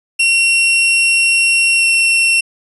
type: tone with pitch glide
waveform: 40% pulse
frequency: 2734 to 2718 Hz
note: F7 to F7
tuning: -37 to -48 cents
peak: -9 dBFS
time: 0.19-2.41 s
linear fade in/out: 10 ms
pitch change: -11 cents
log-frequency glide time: 1.78-1.83 s
effects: resampled to 32000 Hz